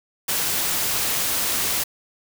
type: noise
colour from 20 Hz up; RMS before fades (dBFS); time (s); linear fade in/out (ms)
white; -23; 0.28-1.84; 10
effects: none